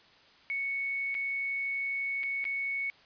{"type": "tone with dropouts", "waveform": "sine", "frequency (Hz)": 2217, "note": "C#7", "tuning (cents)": 0, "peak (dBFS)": -30, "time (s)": [0.5, 2.9], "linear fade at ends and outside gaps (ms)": 0, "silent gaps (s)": [[1.144, 1.15], [2.232, 2.236], [2.442, 2.452]], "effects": ["white hiss -59 dBFS RMS until 3.05 s", "resampled to 11025 Hz"]}